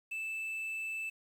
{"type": "tone with quantisation", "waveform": "triangle", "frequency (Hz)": 2637, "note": "E7", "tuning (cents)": 0, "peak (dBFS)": -34, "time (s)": [0.11, 1.1], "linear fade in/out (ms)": 10, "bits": 10, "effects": []}